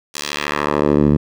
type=tone with band-pass filter sweep; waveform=10% pulse; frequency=73.5 Hz; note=D2; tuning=2 cents sharp; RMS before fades=-17 dBFS; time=0.14-1.17 s; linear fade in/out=10 ms; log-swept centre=7000 to 160 Hz; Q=0.98; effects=none